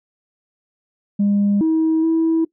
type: tone with pitch steps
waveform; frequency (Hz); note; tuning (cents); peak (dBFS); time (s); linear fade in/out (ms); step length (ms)
sine; 202.7 / 320 / 325.6; G#3 / D#4 / E4; -42 / +49 / -21; -12; 1.19-2.45; 10; 420
effects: noise-tail reverb RT60 0.1 s tail -20 dB re dry + tanh soft clip ceiling -11 dBFS